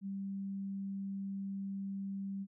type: tone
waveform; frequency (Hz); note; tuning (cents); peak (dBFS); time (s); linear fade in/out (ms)
sine; 196; G3; 0; -37; 0.01-2.47; 50
effects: none